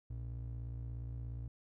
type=ring-modulated tone; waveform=triangle; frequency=89.9 Hz; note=F#2; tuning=49 cents flat; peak=-35 dBFS; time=0.1-1.48 s; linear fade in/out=5 ms; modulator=28.5 Hz; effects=none